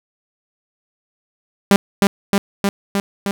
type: tone with echo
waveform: sawtooth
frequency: 199.2 Hz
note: G3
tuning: 28 cents sharp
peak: -4 dBFS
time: 1.71-1.76 s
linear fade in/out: 0 ms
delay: 310 ms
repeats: 5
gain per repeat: -2 dB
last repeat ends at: 3.31 s
effects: none